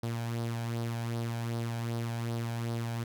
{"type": "tone with flanger", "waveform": "sawtooth", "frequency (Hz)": 116.54, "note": "A#2", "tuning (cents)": 0, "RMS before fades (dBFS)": -34, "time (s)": [0.03, 3.04], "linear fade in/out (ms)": 5, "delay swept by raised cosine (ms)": [0.2, 1.3], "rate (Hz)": 2.6, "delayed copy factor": 0.5, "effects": []}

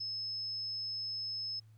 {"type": "tone", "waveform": "sine", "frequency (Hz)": 5200, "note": "E8", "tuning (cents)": -24, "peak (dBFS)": -36, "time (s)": [0, 1.6], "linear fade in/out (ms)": 10, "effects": ["added 109 Hz sine -56 dBFS peak until 1.77 s", "pink hiss -75 dBFS RMS until 1.77 s"]}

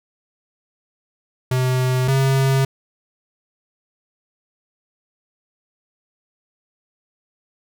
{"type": "tone pair in turn", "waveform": "square", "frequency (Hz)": [128.1, 134.66], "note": ["C3", "C#3"], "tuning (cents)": [-36, -50], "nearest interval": "minor second", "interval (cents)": 86, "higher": "second", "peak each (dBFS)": [-17, -15], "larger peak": "second", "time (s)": [[1.51, 2.08], [2.08, 2.65]], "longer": "neither", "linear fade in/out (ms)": 5, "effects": []}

